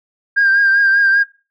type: tone with vibrato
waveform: sine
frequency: 1600 Hz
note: G6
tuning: 35 cents sharp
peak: -8 dBFS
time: 0.36-1.24 s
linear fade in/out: 20 ms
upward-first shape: triangle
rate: 5.1 Hz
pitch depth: 43 cents each way
effects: noise-tail reverb RT60 0.3 s tail -19 dB re dry + tanh soft clip ceiling -6 dBFS